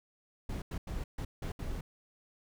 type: noise bursts at uneven times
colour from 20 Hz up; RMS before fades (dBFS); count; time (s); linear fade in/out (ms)
brown; -37; 6; 0.49-0.62 / 0.71-0.78 / 0.87-1.04 / 1.18-1.25 / 1.42-1.52 / 1.59-1.81; 5
effects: none